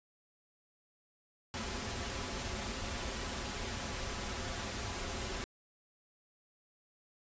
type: noise with comb filter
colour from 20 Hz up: pink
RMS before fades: -39 dBFS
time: 1.54-5.44 s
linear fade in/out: 0 ms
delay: 6.5 ms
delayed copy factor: -0.6
effects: resampled to 16000 Hz